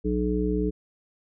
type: harmonic tone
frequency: 61 Hz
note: B1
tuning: 21 cents flat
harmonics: 1 / 3 / 5 / 7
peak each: -28 / -28 / -28 / -28 dBFS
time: 0.04-0.71 s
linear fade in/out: 20 ms
effects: none